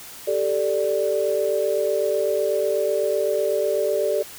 sine chord, G suspended second, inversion none, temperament equal, 392 / 440 / 587.3 Hz, G4 / A4 / D5, 0 / 0 / 0 cents, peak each -25 / -24 / -22 dBFS, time 0.27-4.23 s, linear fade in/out 10 ms, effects white hiss -40 dBFS RMS until 4.38 s

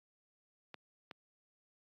clicks, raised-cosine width 0.3 ms, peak -30 dBFS, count 2, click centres 0.743 / 1.112 s, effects high-pass 150 Hz 12 dB/octave + AAC 48 kbps

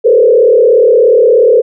sine tone with frequency modulation, 472.6 Hz, A#4, 24 cents sharp, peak -3 dBFS, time 0.04-1.62 s, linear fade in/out 20 ms, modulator 36.9 Hz, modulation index 1.4, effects none

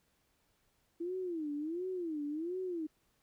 sine tone with vibrato, 329.6 Hz, E4, in tune, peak -35 dBFS, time 1-2.87 s, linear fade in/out 10 ms, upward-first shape sine, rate 1.4 Hz, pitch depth 220 cents each way, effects pink hiss -75 dBFS RMS until 3.22 s

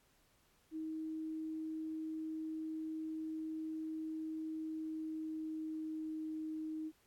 sine tone with pitch glide, 316.3 to 313.6 Hz, D#4 to D#4, +29 to +14 cents, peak -39 dBFS, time 0.71-6.92 s, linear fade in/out 50 ms, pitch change -15 cents, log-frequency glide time 4.53-6.33 s, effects pink hiss -72 dBFS RMS until 7.06 s + AAC 64 kbps

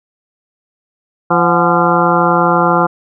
harmonic tone with a mistuned harmonic, 171.9 Hz, F3, 27 cents flat, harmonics 1 / 2 / 3 / 4 / 5 / 6 / 7 / 8, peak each -17 / -17 / -17 / -17 / -17 / -17 / -17 / -17 dBFS, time 1.3-2.87 s, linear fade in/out 10 ms, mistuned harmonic 4, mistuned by +93 cents, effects none

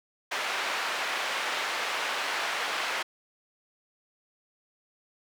white band-pass noise, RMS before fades -31 dBFS, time 0.31-3.03 s, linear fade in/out 10 ms, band 590 to 2500 Hz, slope 12 dB/octave, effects none

